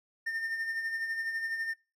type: tone with tremolo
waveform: triangle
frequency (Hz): 1812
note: A#6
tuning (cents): -50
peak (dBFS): -28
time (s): 0.26-1.74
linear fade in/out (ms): 10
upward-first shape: sine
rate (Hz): 12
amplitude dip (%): 50
effects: noise-tail reverb RT60 0.3 s tail -24 dB re dry